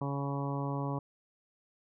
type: harmonic tone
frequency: 140 Hz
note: C#3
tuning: 18 cents sharp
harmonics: 1 / 2 / 3 / 4 / 5 / 6 / 7 / 8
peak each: -34 / -38 / -43 / -43 / -46 / -45 / -42 / -45 dBFS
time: 0.01-0.99 s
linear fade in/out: 5 ms
effects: none